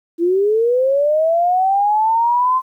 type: linear sweep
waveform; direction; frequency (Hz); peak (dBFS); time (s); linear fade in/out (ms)
sine; up; 329.6 to 1046.5; -12; 0.18-2.62; 50
effects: 9-bit